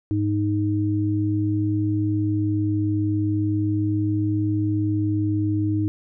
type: tone pair together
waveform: sine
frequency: 103.83 / 311.1 Hz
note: G#2 / D#4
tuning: 0 / 0 cents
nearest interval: octave + perfect fifth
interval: 1900 cents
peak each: -22 dBFS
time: 0.11-5.88 s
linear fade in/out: 0 ms
effects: none